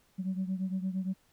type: beating tone pair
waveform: sine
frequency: 186.1 / 194.8 Hz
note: F#3 / G3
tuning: +10 / -11 cents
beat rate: 8.7 Hz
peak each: -31 / -35 dBFS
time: 0.18-1.14 s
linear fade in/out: 20 ms
effects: tanh soft clip ceiling -25 dBFS + pink hiss -68 dBFS RMS until 1.32 s